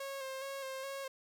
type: tone with vibrato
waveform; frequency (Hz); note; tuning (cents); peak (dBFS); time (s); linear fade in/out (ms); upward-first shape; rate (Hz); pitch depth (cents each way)
sawtooth; 539; C#5; -49; -36; 0-1.08; 5; square; 2.4; 28
effects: none